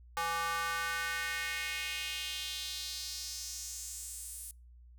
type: tone with high-pass filter sweep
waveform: square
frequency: 167.1 Hz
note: E3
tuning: 24 cents sharp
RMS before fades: -38 dBFS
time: 0.17-4.51 s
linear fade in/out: 0 ms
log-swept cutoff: 960 to 10000 Hz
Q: 2.5
effects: noise-tail reverb RT60 0.3 s tail -26 dB re dry + added 60 Hz sine -53 dBFS peak until 4.98 s